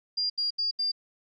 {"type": "tone bursts", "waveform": "sine", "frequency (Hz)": 4800, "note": "D8", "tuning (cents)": 37, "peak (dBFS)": -25, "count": 4, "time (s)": [0.17, 0.918], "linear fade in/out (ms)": 10, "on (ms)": 130, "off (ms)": 76, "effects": []}